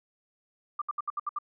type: tone bursts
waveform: sine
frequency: 1188 Hz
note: D6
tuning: 20 cents sharp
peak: -28 dBFS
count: 7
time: 0.79-1.387 s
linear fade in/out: 5 ms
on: 27 ms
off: 68 ms
effects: none